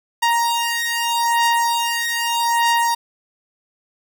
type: beating tone pair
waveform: sawtooth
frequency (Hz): 935 / 935.81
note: A#5 / A#5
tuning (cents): +5 / +6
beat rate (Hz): 0.81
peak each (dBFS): -16 / -16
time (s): 0.22-2.95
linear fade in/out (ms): 10
effects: none